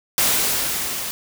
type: noise with level ramp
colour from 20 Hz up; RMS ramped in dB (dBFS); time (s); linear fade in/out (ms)
white; -17 to -28; 0.18-1.11; 0
effects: none